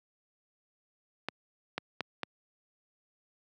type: clicks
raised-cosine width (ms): 0.3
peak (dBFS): -16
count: 4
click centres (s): 1.286 / 1.78 / 2.007 / 2.233
effects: high-pass 150 Hz 12 dB/octave